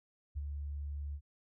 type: tone with ADSR envelope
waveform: sine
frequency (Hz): 72.1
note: D2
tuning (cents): -31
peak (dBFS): -33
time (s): 0.35-1.21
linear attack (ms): 25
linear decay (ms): 29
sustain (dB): -4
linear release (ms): 67
effects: none